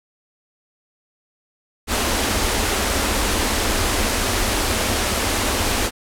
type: band-stop noise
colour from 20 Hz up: pink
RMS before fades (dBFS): -20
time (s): 1.87-5.91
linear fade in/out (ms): 50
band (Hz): 110 to 190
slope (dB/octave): 96
effects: low-pass 12000 Hz 12 dB/octave